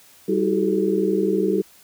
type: tone cluster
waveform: sine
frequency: 193.9 / 321 / 372.5 / 392.3 / 432.2 Hz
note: G3 / E4 / F#4 / G4 / A4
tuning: -19 / -46 / +12 / +1 / -31 cents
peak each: -24 dBFS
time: 0.28-1.62 s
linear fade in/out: 10 ms
effects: white hiss -51 dBFS RMS until 1.83 s